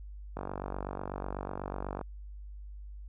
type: click train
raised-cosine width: 1 ms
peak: -22 dBFS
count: 80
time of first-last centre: 0.37-2.012 s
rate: 48.1 Hz
effects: added 50 Hz sine -42 dBFS peak until 3.08 s